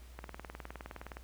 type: click train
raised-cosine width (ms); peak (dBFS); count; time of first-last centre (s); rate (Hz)
0.5; -28; 20; 0.19-1.169; 19.4
effects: added 60 Hz sine -50 dBFS peak until 1.23 s + pink hiss -61 dBFS RMS until 1.23 s